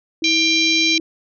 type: tone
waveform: sine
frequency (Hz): 324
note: E4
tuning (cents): -30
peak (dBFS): -22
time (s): 0.22-1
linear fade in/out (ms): 2
type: harmonic tone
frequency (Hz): 792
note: G5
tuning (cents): +18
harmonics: 3 / 4 / 5 / 6 / 7 / 8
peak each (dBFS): -18 / -23 / -19 / -28 / -24 / -28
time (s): 0.24-0.98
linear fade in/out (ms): 2
effects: none